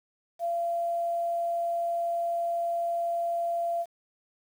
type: tone with quantisation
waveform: sine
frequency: 683 Hz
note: F5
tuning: 39 cents flat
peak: -26 dBFS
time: 0.39-3.86 s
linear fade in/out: 50 ms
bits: 9
effects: none